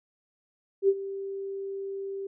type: tone with ADSR envelope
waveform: sine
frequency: 392 Hz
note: G4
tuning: in tune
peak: -16 dBFS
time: 0.82-2.27 s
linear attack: 65 ms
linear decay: 51 ms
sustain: -16 dB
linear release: 5 ms
effects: none